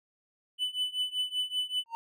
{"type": "tone with tremolo", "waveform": "triangle", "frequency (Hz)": 2996, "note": "F#7", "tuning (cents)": 21, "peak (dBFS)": -24, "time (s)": [0.58, 1.84], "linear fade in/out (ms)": 50, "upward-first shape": "triangle", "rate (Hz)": 5.2, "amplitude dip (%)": 95}
{"type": "tone with exponential growth", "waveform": "triangle", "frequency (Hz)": 919, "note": "A#5", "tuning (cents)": -25, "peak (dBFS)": -27, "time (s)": [1.86, 1.95], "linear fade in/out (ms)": 0, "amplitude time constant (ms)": 18}
{"effects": []}